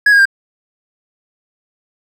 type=tone with pitch steps; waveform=triangle; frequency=1674 / 1632 / 1591 Hz; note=G#6 / G#6 / G6; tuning=+13 / -31 / +25 cents; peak=-4 dBFS; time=0.06-0.255 s; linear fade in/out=5 ms; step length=65 ms; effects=none